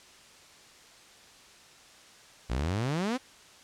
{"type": "exponential sweep", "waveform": "sawtooth", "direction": "up", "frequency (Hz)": [55, 270], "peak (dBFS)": -24, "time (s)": [2.49, 3.18], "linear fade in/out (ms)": 20, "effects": ["white hiss -54 dBFS RMS until 3.63 s", "low-pass 7000 Hz 12 dB/octave"]}